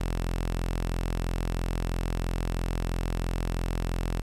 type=tone; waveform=sawtooth; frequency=43.02 Hz; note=F1; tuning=25 cents flat; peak=-23 dBFS; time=0-4.22 s; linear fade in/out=10 ms; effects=resampled to 32000 Hz + 10-bit